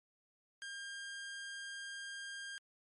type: tone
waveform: sawtooth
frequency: 1605 Hz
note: G6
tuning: 40 cents sharp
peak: -40 dBFS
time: 0.62-2.58 s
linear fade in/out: 0 ms
effects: MP3 48 kbps